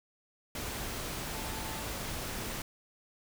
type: tone in noise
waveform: sine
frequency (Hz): 880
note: A5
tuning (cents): 0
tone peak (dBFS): -46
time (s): 1.34-1.83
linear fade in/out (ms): 2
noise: pink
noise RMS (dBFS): -38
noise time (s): 0.55-2.62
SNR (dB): -11
effects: none